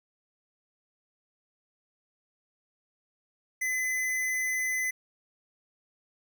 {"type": "tone", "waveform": "square", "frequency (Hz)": 2023, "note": "B6", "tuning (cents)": 41, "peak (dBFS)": -28, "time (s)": [3.61, 4.91], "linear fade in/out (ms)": 10, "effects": []}